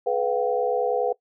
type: tone cluster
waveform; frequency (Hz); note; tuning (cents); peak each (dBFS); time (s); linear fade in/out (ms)
sine; 425.7 / 496.5 / 702 / 772; G#4 / B4 / F5 / G5; +43 / +9 / +9 / -27; -27 / -23 / -28 / -29; 0.06-1.13; 10
effects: noise-tail reverb RT60 0.1 s tail -21 dB re dry